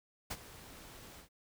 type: noise with ADSR envelope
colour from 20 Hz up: pink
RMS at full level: -37 dBFS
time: 0.3-1.29 s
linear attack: 13 ms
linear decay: 44 ms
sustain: -16 dB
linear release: 99 ms
effects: none